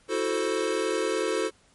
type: chord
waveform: square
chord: F# half-diminished seventh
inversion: third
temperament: equal with one note detuned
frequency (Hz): 326.8 / 370 / 440 / 523.3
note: E4 / F#4 / A4 / C5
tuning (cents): -15 / 0 / 0 / 0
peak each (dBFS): -33 / -31 / -29 / -32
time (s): 0.08-1.51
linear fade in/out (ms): 50
effects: pink hiss -61 dBFS RMS until 1.74 s + MP3 48 kbps